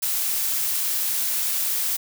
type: noise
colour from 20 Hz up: blue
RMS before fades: -24 dBFS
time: 0.02-1.97 s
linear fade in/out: 10 ms
effects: none